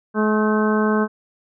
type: harmonic tone with a mistuned harmonic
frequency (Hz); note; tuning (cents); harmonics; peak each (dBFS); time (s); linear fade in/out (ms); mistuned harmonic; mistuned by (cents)
213.9; A3; -49; 1 / 2 / 3 / 4 / 5 / 6 / 7; -18 / -21 / -28 / -30 / -26 / -30 / -27; 0.14-1.08; 50; 7; +41
effects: none